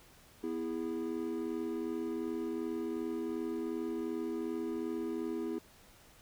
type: chord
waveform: triangle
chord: E major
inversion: second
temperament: equal with one note detuned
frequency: 246.9 / 329.6 / 409.6 Hz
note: B3 / E4 / G#4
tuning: 0 / 0 / -24 cents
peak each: -38 / -35 / -38 dBFS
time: 0.43-5.59 s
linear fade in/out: 10 ms
effects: pink hiss -60 dBFS RMS until 6.21 s